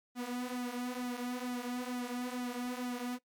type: tone with flanger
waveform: sawtooth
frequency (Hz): 246.9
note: B3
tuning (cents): 0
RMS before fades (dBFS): -38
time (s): 0.15-3.19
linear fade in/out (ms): 50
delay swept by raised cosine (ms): 1.8 to 6.3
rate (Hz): 2.2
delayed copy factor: -0.7
effects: noise-tail reverb RT60 0.1 s tail -18 dB re dry + MP3 96 kbps